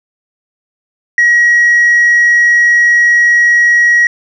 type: tone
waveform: sine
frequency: 1905 Hz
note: A#6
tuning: 37 cents sharp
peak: -3 dBFS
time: 1.18-4.07 s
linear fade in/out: 2 ms
effects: tanh soft clip ceiling -3 dBFS